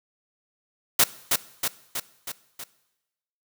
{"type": "noise with echo", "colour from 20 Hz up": "white", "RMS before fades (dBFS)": -17, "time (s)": [0.99, 1.04], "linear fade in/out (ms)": 5, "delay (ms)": 320, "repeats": 5, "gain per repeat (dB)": -4, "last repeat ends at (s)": 2.64, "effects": ["noise-tail reverb RT60 1.0 s tail -19 dB re dry"]}